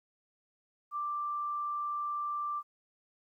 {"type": "tone", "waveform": "sine", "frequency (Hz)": 1178, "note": "D6", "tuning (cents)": 5, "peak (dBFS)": -32, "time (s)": [0.91, 2.63], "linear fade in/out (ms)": 50, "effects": ["12-bit"]}